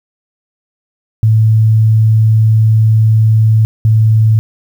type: tone pair in turn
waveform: sine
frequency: 110 / 110 Hz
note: A2 / A2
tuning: 0 / 0 cents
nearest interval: unison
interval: 0 cents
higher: neither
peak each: -5 dBFS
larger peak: neither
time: 1.23-3.65 / 3.85-4.39 s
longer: first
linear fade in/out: 0 ms
effects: 7-bit